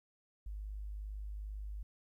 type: tone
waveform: sine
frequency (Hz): 51.2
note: G#1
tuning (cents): -24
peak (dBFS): -40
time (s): 0.46-1.83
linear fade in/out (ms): 5
effects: 13-bit